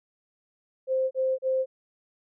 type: tone bursts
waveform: sine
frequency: 523 Hz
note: C5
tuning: 1 cent flat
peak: -22 dBFS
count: 3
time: 0.87-1.66 s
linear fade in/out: 50 ms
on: 240 ms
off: 35 ms
effects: none